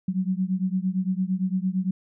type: beating tone pair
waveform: sine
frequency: 183 / 191.8 Hz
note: F#3 / G3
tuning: -19 / -37 cents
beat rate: 8.8 Hz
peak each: -25 / -26 dBFS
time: 0.08-1.91 s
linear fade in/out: 5 ms
effects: none